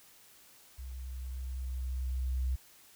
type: tone with level ramp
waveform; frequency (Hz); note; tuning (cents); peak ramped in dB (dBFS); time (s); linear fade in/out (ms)
sine; 63.9; C2; -40; -40 to -28; 0.78-2.56; 10
effects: white hiss -59 dBFS RMS until 2.95 s